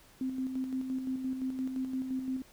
sine tone with tremolo, 260.5 Hz, C4, 7 cents flat, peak -30 dBFS, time 0.21-2.42 s, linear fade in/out 2 ms, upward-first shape square, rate 5.8 Hz, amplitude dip 45%, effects pink hiss -59 dBFS RMS until 2.52 s

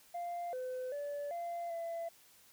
sine tone with pitch steps, 696 / 509 / 577 / 688 / 672 Hz, F5 / C5 / D5 / F5 / E5, -6 / -48 / -31 / -26 / +33 cents, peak -35 dBFS, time 0.14-2.09 s, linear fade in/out 10 ms, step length 390 ms, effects tanh soft clip ceiling -36 dBFS + white hiss -63 dBFS RMS until 2.52 s

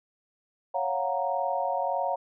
sine chord, Gb major seventh, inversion second, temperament equal, 554.4 / 698.5 / 740 / 932.3 Hz, Db5 / F5 / Gb5 / Bb5, 0 / 0 / 0 / 0 cents, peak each -31 dBFS, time 0.74-2.16 s, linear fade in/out 10 ms, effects none

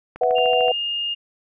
click train, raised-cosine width 0.5 ms, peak -21 dBFS, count 8, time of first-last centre 0.16-0.682 s, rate 13.4 Hz
sine chord, B suspended fourth, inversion none, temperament just, 493.9 / 658.5 / 740.8 Hz, B4 / E5 / F#5, 0 / -2 / +2 cents, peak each -19 / -22 / -20 dBFS, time 0.21-0.72 s, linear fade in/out 5 ms
sine tone with pitch glide, 2794 to 2830 Hz, F7 to F7, 0 to +22 cents, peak -22 dBFS, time 0.35-1.15 s, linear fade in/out 20 ms, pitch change +22 cents, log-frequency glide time 0.69-0.75 s
effects none

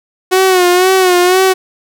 sawtooth tone with vibrato, 367 Hz, F#4, 14 cents flat, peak -3 dBFS, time 0.31-1.54 s, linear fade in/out 20 ms, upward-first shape sine, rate 2 Hz, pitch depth 61 cents each way, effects none

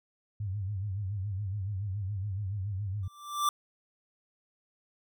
sine tone with vibrato, 99.1 Hz, G2, 19 cents sharp, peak -31 dBFS, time 0.4-3.08 s, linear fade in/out 5 ms, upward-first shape sine, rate 7.1 Hz, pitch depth 120 cents each way
square tone with exponential growth, 1174.7 Hz, D6, in tune, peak -23 dBFS, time 3.03-3.49 s, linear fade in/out 2 ms, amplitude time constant 100 ms
effects none

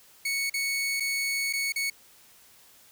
sawtooth tone with dropouts, 2217 Hz, C#7, in tune, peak -23 dBFS, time 0.25-1.9 s, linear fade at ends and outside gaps 5 ms, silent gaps 0.498-0.539 / 1-1.004 / 1.528-1.534 / 1.723-1.759 s, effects white hiss -56 dBFS RMS until 2.91 s

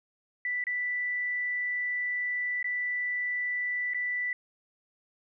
sine tone with dropouts, 1975.5 Hz, B6, in tune, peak -28 dBFS, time 0.45-4.33 s, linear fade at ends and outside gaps 2 ms, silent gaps 0.64-0.668 / 2.628-2.643 / 3.936-3.945 s, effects none

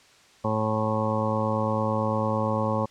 harmonic tone, 108.9 Hz, A2, 17 cents flat, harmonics 1 / 2 / 3 / 4 / 5 / 7 / 8 / 9 / 10, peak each -29 / -29 / -37 / -35 / -28 / -37 / -33 / -34 / -32 dBFS, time 0.44-2.86 s, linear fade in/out 10 ms, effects white hiss -55 dBFS RMS until 2.9 s + low-pass 6000 Hz 12 dB/octave

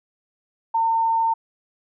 sine tone, 907 Hz, A#5, 48 cents flat, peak -17 dBFS, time 0.74-1.34 s, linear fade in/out 10 ms, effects none

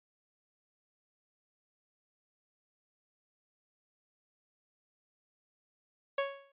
sawtooth tone with exponential decay, 554.4 Hz, C#5, in tune, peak -23 dBFS, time 6.18-6.52 s, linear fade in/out 5 ms, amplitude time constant 72 ms, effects resampled to 8000 Hz

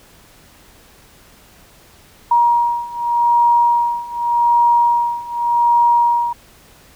sine beating tone pair, 948 / 948.85 Hz, A#5 / A#5, +29 / +30 cents, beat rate 0.85 Hz, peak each -16 / -14 dBFS, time 2.31-6.33 s, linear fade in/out 5 ms, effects pink hiss -47 dBFS RMS until 6.95 s

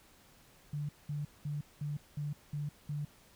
sine tone bursts, 146.83 Hz, D3, in tune, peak -34 dBFS, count 7, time 0.73-3.05 s, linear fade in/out 5 ms, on 160 ms, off 200 ms, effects pink hiss -62 dBFS RMS until 3.35 s

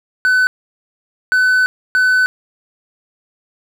triangle tone bursts at uneven times, 1507 Hz, F#6, 31 cents sharp, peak -8 dBFS, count 3, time 0.25-0.47 / 1.32-1.66 / 1.95-2.26 s, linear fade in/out 0 ms, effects none

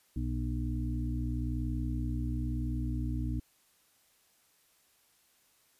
harmonic tone with a mistuned harmonic, 61 Hz, B1, 21 cents flat, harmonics 1 / 2 / 4 / 5, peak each -33 / -36 / -39 / -40 dBFS, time 0.16-3.4 s, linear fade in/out 5 ms, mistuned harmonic 1, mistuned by +17 cents, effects white hiss -68 dBFS RMS until 5.79 s + resampled to 32000 Hz

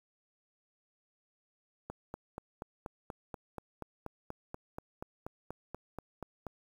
click train, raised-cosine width 1 ms, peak -26 dBFS, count 20, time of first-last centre 1.9-6.467 s, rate 4.16 Hz, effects 9-bit

